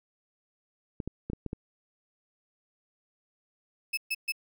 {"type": "clicks", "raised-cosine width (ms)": 3, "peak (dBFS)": -21, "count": 6, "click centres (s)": [1.002, 1.076, 1.3, 1.333, 1.463, 1.531]}
{"type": "tone bursts", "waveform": "35% pulse", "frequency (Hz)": 2606, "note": "E7", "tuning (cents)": -20, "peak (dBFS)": -26, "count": 3, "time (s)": [3.93, 4.322], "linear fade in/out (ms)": 10, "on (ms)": 44, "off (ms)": 130}
{"effects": []}